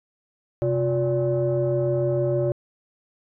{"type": "tone cluster", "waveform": "sine", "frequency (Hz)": [130.8, 357.2, 577], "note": ["C3", "F4", "D5"], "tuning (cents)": [0, 39, -31], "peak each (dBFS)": -23, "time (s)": [0.62, 2.52], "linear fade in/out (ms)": 0, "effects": ["tanh soft clip ceiling -14 dBFS"]}